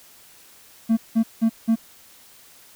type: tone bursts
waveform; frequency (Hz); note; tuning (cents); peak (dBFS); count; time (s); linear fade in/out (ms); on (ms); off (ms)
triangle; 225.5; A3; +43; -12; 4; 0.89-1.758; 20; 82; 180
effects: tanh soft clip ceiling -8 dBFS + white hiss -50 dBFS RMS until 2.75 s